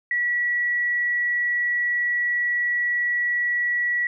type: tone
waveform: sine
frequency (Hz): 1937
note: B6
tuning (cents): -34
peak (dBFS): -20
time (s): 0.11-4.07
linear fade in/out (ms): 2
effects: none